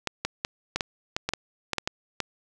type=clicks; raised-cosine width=0.2 ms; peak=-9 dBFS; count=12; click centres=0.073 / 0.25 / 0.449 / 0.76 / 0.808 / 1.165 / 1.29 / 1.336 / 1.733 / 1.783 / 1.875 / 2.203 s; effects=none